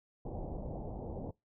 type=low-pass noise; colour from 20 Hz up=pink; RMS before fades=-41 dBFS; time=0.25-1.31 s; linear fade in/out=5 ms; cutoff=810 Hz; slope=48 dB/octave; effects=noise-tail reverb RT60 0.2 s tail -23 dB re dry